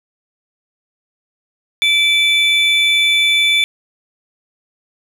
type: tone pair together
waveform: triangle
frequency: 2324 / 3493 Hz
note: D7 / A7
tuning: -19 / -13 cents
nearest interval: perfect fifth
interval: 706 cents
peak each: -12 dBFS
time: 1.82-3.64 s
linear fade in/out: 0 ms
effects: none